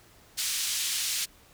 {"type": "band-pass noise", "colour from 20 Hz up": "white", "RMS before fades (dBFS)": -30, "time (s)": [0.37, 1.26], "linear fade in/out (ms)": 20, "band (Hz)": [2800, 7900], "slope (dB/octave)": 12, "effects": ["pink hiss -57 dBFS RMS until 1.53 s"]}